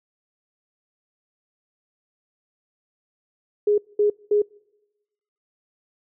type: tone bursts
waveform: sine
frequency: 415.3 Hz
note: G#4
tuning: in tune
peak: -15 dBFS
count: 3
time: 3.67-4.42 s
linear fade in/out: 5 ms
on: 110 ms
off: 210 ms
effects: noise-tail reverb RT60 1.0 s tail -26 dB re dry